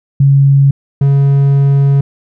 sine / triangle tone pair in turn, 138.59 / 139.26 Hz, C#3 / C#3, 0 / +8 cents, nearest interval unison, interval 8 cents, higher second, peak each -4 dBFS, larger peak neither, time 0.2-0.71 / 1.01-2.01 s, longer second, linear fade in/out 5 ms, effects none

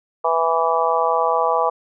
harmonic tone, 164.81 Hz, E3, in tune, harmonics 3 / 4 / 5 / 6 / 7, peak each -22 / -22 / -22 / -22 / -22 dBFS, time 0.24-1.7 s, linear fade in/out 10 ms, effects none

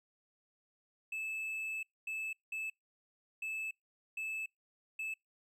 triangle tone bursts at uneven times, 2616 Hz, E7, 14 cents flat, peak -35 dBFS, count 6, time 1.12-1.83 / 2.07-2.33 / 2.52-2.7 / 3.42-3.71 / 4.17-4.46 / 4.99-5.14 s, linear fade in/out 5 ms, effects noise-tail reverb RT60 0.2 s tail -26 dB re dry

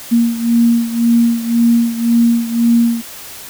sine beating tone pair, 233.1 / 235 Hz, A#3 / A#3, 0 / +14 cents, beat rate 1.9 Hz, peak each -11 / -15 dBFS, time 0.11-3.02 s, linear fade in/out 20 ms, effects white hiss -32 dBFS RMS until 3.49 s

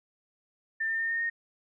sine tone with pitch steps, 1791 / 1805.5 / 1820.2 / 1835 / 1849.9 Hz, A6 / A6 / A#6 / A#6 / A#6, +30 / +44 / -42 / -28 / -14 cents, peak -27 dBFS, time 0.8-1.3 s, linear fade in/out 10 ms, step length 100 ms, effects none

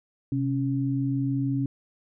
sine tone pair together, 130 / 276.2 Hz, C3 / C#4, -11 / -6 cents, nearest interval octave + minor second, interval 1305 cents, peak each -26 dBFS, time 0.32-1.66 s, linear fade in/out 2 ms, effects none

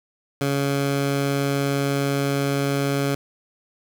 15% pulse tone, 139.8 Hz, C#3, 15 cents sharp, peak -14 dBFS, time 0.41-3.15 s, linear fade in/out 2 ms, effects none

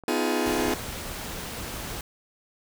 click, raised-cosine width 1 ms, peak -29 dBFS, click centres 0.037 s
sawtooth chord, F half-diminished seventh, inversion second, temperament just, 251.4 / 314.3 / 349.2 / 419.1 Hz, Cb4 / Eb4 / F4 / Ab4, +31 / +18 / 0 / +16 cents, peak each -25 dBFS, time 0.08-0.74 s, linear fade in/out 2 ms
pink noise, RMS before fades -35 dBFS, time 0.46-2.01 s, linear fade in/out 2 ms
effects none

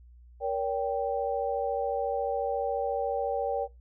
sine chord, G diminished, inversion first, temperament just, 470.4 / 564.5 / 784 Hz, Bb4 / Db5 / G5, +16 / +31 / 0 cents, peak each -31 dBFS, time 0.4-3.68 s, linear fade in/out 50 ms, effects noise-tail reverb RT60 0.2 s tail -19 dB re dry + added 60 Hz sine -50 dBFS peak until 3.8 s

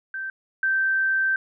sine tone pair in turn, 1558 / 1558 Hz, G6 / G6, -11 / -11 cents, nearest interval unison, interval 0 cents, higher neither, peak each -28 / -19 dBFS, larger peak second, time 0.14-0.3 / 0.63-1.36 s, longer second, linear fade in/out 2 ms, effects none

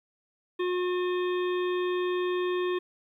harmonic tone, 360 Hz, F#4, 47 cents flat, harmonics 1 / 3 / 5 / 7 / 9 / 10, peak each -26 / -36 / -40 / -43 / -45 / -46 dBFS, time 0.59-2.79 s, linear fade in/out 10 ms, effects 11-bit

